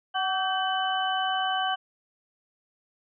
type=tone cluster; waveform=sine; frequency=753 / 1144 / 1554 / 3002 Hz; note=F#5 / D6 / G6 / F#7; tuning=+30 / -46 / -16 / +24 cents; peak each=-27 / -33 / -31 / -31 dBFS; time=0.14-1.76 s; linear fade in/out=20 ms; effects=none